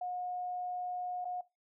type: tone with dropouts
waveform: sine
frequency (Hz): 722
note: F#5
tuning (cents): -43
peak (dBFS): -35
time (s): 0.01-1.41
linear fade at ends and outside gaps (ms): 5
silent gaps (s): 1.246-1.252
effects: noise-tail reverb RT60 0.2 s tail -18 dB re dry